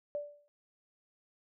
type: tone with exponential decay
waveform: sine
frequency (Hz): 584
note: D5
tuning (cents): -10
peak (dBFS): -31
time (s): 0.15-0.48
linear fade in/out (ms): 0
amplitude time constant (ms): 71
effects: none